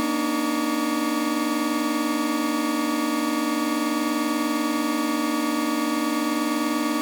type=tone cluster; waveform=40% pulse; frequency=237.6 / 285.9 / 306.3 / 1135 Hz; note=A#3 / D4 / D#4 / C#6; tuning=+33 / -46 / -27 / +41 cents; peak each=-27 / -28 / -24 / -30 dBFS; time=0-7.01 s; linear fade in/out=0 ms; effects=none